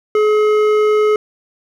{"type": "tone with hard clipping", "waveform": "sine", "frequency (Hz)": 425.1, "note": "G#4", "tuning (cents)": 40, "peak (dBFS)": -12, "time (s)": [0.15, 1.16], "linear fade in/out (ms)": 2, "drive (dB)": 10, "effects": []}